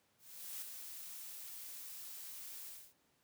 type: noise with ADSR envelope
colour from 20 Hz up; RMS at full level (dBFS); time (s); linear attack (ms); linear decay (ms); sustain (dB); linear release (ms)
blue; -44; 0.18-2.94; 440; 6; -5; 270
effects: pink hiss -75 dBFS RMS until 3.23 s + high-pass 100 Hz 12 dB/octave